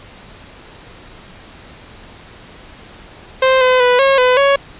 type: tone with pitch steps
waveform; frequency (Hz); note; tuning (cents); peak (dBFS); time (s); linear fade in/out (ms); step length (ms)
sawtooth; 523 / 509 / 494.1 / 544 / 503 / 557; C5 / C5 / B4 / C#5 / B4 / C#5; -1 / -48 / +1 / -33 / +32 / +8; -5; 3.42-4.56; 5; 190
effects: pink hiss -39 dBFS RMS until 4.79 s + resampled to 8000 Hz